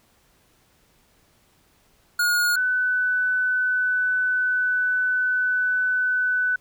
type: tone pair in turn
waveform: square / sine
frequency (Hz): 1438 / 1499.8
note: F#6 / F#6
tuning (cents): -50 / +23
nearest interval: minor second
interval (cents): 73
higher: second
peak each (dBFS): -19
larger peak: neither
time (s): 2.19-2.56 / 2.56-6.56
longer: second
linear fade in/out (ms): 5
effects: pink hiss -61 dBFS RMS until 6.6 s